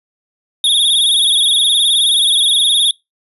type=tone with vibrato; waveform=square; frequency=3520 Hz; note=A7; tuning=in tune; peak=-10 dBFS; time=0.64-2.91 s; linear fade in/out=2 ms; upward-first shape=sine; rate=19 Hz; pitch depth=110 cents each way; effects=noise-tail reverb RT60 0.2 s tail -25 dB re dry + resampled to 32000 Hz

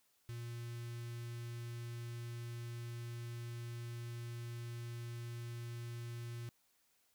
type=tone with notch filter; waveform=square; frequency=118.2 Hz; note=A#2; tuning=24 cents sharp; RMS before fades=-45 dBFS; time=0.29-6.49 s; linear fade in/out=0 ms; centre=690 Hz; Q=0.57; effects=white hiss -75 dBFS RMS until 7.14 s

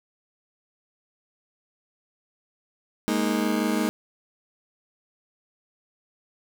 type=chord; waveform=35% pulse; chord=Ab suspended second; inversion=none; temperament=just; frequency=207.7 / 233.6 / 311.5 Hz; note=Ab3 / Bb3 / Eb4; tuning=0 / +4 / +2 cents; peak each=-25 dBFS; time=3.08-3.89 s; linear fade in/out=0 ms; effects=none

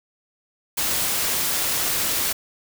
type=noise; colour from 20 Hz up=white; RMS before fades=-23 dBFS; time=0.77-2.33 s; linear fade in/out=10 ms; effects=none

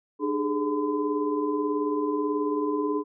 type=tone cluster; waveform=sine; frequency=299.1 / 403.3 / 421.7 / 1017 Hz; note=D4 / G4 / G#4 / C6; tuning=+32 / +49 / +26 / -50 cents; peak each=-27 / -34 / -28 / -32 dBFS; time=0.19-3.04 s; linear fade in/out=50 ms; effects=none

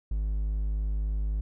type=tone; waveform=triangle; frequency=51.8 Hz; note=G#1; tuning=4 cents flat; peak=-24 dBFS; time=0.11-1.41 s; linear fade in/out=5 ms; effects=none

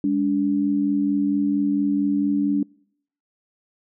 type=tone pair together; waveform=sine; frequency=203.6 / 288 Hz; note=G#3 / D4; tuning=-34 / -34 cents; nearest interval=tritone; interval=600 cents; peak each=-24 / -19 dBFS; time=0.04-2.63 s; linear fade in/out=2 ms; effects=noise-tail reverb RT60 0.7 s tail -26 dB re dry

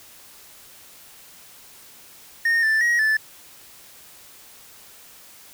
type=tone with pitch steps; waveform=triangle; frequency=1841 / 1766 / 1895 / 1749 Hz; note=A#6 / A6 / A#6 / A6; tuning=-22 / +6 / +28 / -11 cents; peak=-15 dBFS; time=2.45-3.17 s; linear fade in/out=5 ms; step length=180 ms; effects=white hiss -47 dBFS RMS until 5.53 s

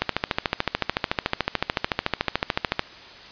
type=click train; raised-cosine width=0.3 ms; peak=-4 dBFS; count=39; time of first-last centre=0.02-2.794 s; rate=13.7 Hz; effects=white hiss -43 dBFS RMS until 3.31 s + resampled to 11025 Hz

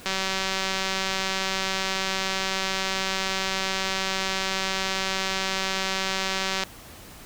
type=click train; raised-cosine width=0.2 ms; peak=-9 dBFS; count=1257; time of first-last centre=0.06-6.636 s; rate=191 Hz; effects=pink hiss -45 dBFS RMS until 7.25 s

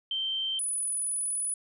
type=tone pair in turn; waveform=sine; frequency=3125 / 9921 Hz; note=G7 / D#9; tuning=-6 / -6 cents; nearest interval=octave + minor sixth; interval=2000 cents; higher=second; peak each=-28 dBFS; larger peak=neither; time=0.11-0.59 / 0.59-1.54 s; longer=second; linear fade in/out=2 ms; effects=none

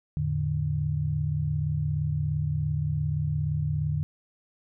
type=tone cluster; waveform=sine; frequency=85.4 / 111.4 / 148.7 Hz; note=F2 / A2 / D3; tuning=-38 / +22 / +22 cents; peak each=-31 / -33 / -26 dBFS; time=0.17-4.03 s; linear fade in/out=0 ms; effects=none

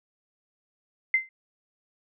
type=tone with exponential decay; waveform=sine; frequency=2075 Hz; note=C7; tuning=15 cents flat; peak=-15 dBFS; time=1.14-1.29 s; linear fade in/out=2 ms; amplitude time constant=32 ms; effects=none

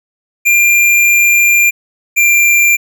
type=tone pair in turn; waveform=square; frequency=2391 / 2376 Hz; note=D7 / D7; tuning=+30 / +20 cents; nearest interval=unison; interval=10 cents; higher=first; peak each=-7 dBFS; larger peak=neither; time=0.45-1.71 / 2.16-2.77 s; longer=first; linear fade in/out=20 ms; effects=none

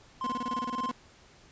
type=tone with tremolo; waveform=triangle; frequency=1046.5 Hz; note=C6; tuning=in tune; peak=-28 dBFS; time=0.21-0.91 s; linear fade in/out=2 ms; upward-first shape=sine; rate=3.6 Hz; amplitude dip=40%
type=tone bursts; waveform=40% pulse; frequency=243.4 Hz; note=B3; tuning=25 cents flat; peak=-32 dBFS; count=13; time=0.24-0.915 s; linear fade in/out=2 ms; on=27 ms; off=27 ms
effects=pink hiss -57 dBFS RMS until 1.51 s + resampled to 16000 Hz

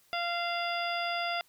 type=harmonic tone; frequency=692 Hz; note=F5; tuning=16 cents flat; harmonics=1 / 2 / 3 / 4 / 5 / 7; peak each=-33 / -36 / -38 / -39 / -40 / -41 dBFS; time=0.13-1.41 s; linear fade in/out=0 ms; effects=white hiss -65 dBFS RMS until 1.48 s

